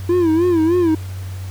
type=tone with vibrato; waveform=triangle; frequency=336.9 Hz; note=E4; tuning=38 cents sharp; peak=-10 dBFS; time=0.09-0.95 s; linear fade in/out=5 ms; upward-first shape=sine; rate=3.3 Hz; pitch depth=120 cents each way; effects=added 94 Hz sine -25 dBFS peak until 1.5 s + pink hiss -41 dBFS RMS until 1.5 s